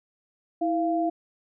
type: tone pair together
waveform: sine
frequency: 326.2 / 691.2 Hz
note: E4 / F5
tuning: -18 / -18 cents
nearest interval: octave + minor second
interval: 1300 cents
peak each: -25 dBFS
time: 0.61-1.1 s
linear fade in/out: 10 ms
effects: none